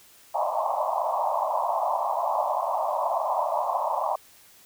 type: band-pass noise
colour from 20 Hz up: pink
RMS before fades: -26 dBFS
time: 0.34-4.16 s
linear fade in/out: 10 ms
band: 590 to 1100 Hz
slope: 96 dB/octave
effects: white hiss -54 dBFS RMS until 4.65 s